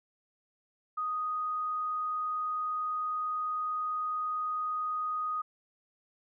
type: tone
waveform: sine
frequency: 1244.5 Hz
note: D#6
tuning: in tune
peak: -30 dBFS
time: 0.97-5.42 s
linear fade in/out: 10 ms
effects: none